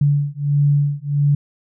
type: beating tone pair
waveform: sine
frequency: 143.3 / 144.8 Hz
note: D3 / D3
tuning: -42 / -24 cents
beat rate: 1.5 Hz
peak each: -17 dBFS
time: 0.01-1.35 s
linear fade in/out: 5 ms
effects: none